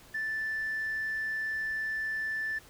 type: tone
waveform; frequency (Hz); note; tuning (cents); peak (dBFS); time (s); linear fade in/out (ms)
sine; 1760; A6; 0; -29; 0.14-2.59; 10
effects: tanh soft clip ceiling -27 dBFS + pink hiss -55 dBFS RMS until 2.69 s